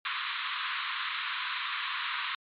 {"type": "band-pass noise", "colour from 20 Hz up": "pink", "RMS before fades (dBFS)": -34, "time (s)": [0.05, 2.35], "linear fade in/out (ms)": 2, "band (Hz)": [1000, 4000], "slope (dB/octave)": 96, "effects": ["MP3 48 kbps"]}